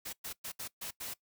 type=noise bursts at uneven times; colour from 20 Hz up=white; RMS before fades=-41 dBFS; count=6; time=0.05-0.13 / 0.24-0.33 / 0.44-0.52 / 0.59-0.68 / 0.81-0.91 / 1-1.14 s; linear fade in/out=10 ms; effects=noise-tail reverb RT60 0.1 s tail -20 dB re dry